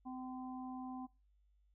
harmonic tone, 256.5 Hz, C4, 34 cents flat, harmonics 1 / 3 / 4, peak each -44 / -49 / -54 dBFS, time 0.05-1.07 s, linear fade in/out 20 ms, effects noise-tail reverb RT60 0.3 s tail -22 dB re dry + added 50 Hz sine -69 dBFS peak until 1.74 s

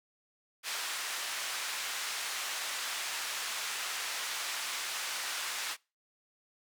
pink band-pass noise, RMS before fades -37 dBFS, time 0.63-5.77 s, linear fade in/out 50 ms, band 1300 to 9700 Hz, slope 12 dB/octave, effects noise-tail reverb RT60 0.3 s tail -25 dB re dry

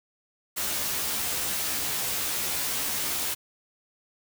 white noise with comb filter, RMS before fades -29 dBFS, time 0.56-3.35 s, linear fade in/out 20 ms, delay 14 ms, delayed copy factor +0.95, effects none

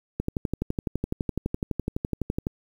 click train, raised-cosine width 3 ms, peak -13 dBFS, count 28, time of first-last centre 0.2-2.469 s, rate 11.9 Hz, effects 8-bit

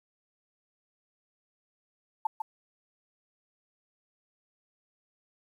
sine tone with echo, 880 Hz, A5, in tune, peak -23 dBFS, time 2.25-2.27 s, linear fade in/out 5 ms, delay 150 ms, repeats 1, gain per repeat -6 dB, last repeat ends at 2.42 s, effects 10-bit

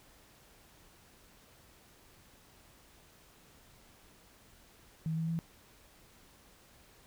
sine tone with pitch steps, 160 / 162.7 / 165.45 Hz, D#3 / E3 / E3, +49 / -22 / +7 cents, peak -31 dBFS, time 5.06-5.39 s, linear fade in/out 0 ms, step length 110 ms, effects pink hiss -61 dBFS RMS until 7.06 s

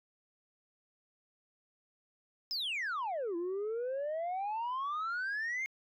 sine exponential two-way sweep, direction down then up, 5280 to 333.6 to 2163 Hz, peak -31 dBFS, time 2.51-5.66 s, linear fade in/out 0 ms, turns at 3.36 s, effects tanh soft clip ceiling -32 dBFS

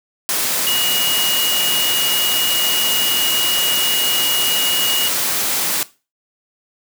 sine tone in noise, 2885 Hz, F#7, 44 cents flat, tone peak -17 dBFS, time 0.67-5.08 s, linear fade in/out 0 ms, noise white, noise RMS -19 dBFS, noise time 0.29-5.83 s, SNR -1 dB, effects noise-tail reverb RT60 0.3 s tail -18 dB re dry + high-pass 150 Hz 12 dB/octave

